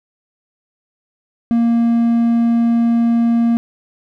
triangle tone, 233.1 Hz, A#3, in tune, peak -9 dBFS, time 1.51-3.57 s, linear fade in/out 0 ms, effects none

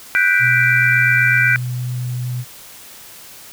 sine chord, G major seventh, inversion third, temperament equal, 1480 / 1568 / 1975.5 / 2349 Hz, F#6 / G6 / B6 / D7, 0 / 0 / 0 / 0 cents, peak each -16 / -17 / -19 / -17 dBFS, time 0.15-1.56 s, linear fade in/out 0 ms
sine tone, 124.1 Hz, B2, 9 cents sharp, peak -20 dBFS, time 0.39-2.45 s, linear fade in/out 50 ms
effects white hiss -39 dBFS RMS until 3.52 s

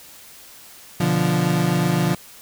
35% pulse chord, B diminished, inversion none, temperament equal, 123.47 / 146.83 / 174.61 Hz, B2 / D3 / F3, 0 / 0 / 0 cents, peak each -24 / -20 / -18 dBFS, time 1-2.15 s, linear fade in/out 5 ms, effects white hiss -44 dBFS RMS until 2.41 s

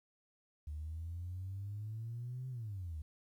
sine exponential two-way sweep, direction up then down, 73.6 to 130.81 to 73.6 Hz, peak -39 dBFS, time 0.67-3.02 s, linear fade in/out 5 ms, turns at 2.49 s, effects tanh soft clip ceiling -35 dBFS + 12-bit

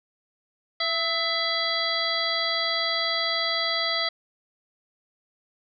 harmonic tone with a mistuned harmonic, 667 Hz, E5, 20 cents sharp, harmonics 1 / 2 / 3 / 5 / 6 / 7, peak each -32 / -32 / -29 / -30 / -31 / -29 dBFS, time 0.8-4.09 s, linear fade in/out 5 ms, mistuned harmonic 2, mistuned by -50 cents, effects none

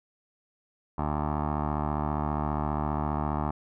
15% pulse tone with low-pass filter, 74.9 Hz, D2, 35 cents sharp, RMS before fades -29 dBFS, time 0.98-3.51 s, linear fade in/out 5 ms, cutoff 1000 Hz, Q 8.2, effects none

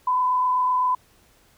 sine tone with frequency modulation, 1006 Hz, B5, 32 cents sharp, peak -18 dBFS, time 0.07-0.95 s, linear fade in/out 5 ms, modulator 27.9 Hz, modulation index 0.46, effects pink hiss -58 dBFS RMS until 1.57 s

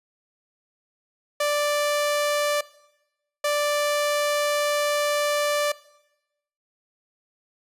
sawtooth tone bursts at uneven times, 587.3 Hz, D5, in tune, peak -17 dBFS, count 2, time 1.4-2.61 / 3.44-5.72 s, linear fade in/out 5 ms, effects noise-tail reverb RT60 0.9 s tail -19 dB re dry + resampled to 32000 Hz

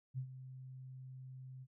sine tone with ADSR envelope, 130 Hz, C3, 11 cents flat, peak -36 dBFS, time 0.14-1.67 s, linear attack 40 ms, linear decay 82 ms, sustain -12 dB, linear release 46 ms, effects none

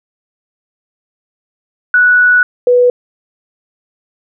sine tone pair in turn, 1474 / 491.9 Hz, F#6 / B4, -7 / -7 cents, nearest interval octave + perfect fifth, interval 1900 cents, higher first, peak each -5 dBFS, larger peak neither, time 1.94-2.43 / 2.67-2.9 s, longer first, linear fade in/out 2 ms, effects none

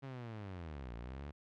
sawtooth linear two-way sweep, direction down then up, 138.59 to 56.1 to 75.3 Hz, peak -40 dBFS, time 0.02-1.32 s, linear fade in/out 20 ms, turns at 0.94 s, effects low-pass 3000 Hz 12 dB/octave

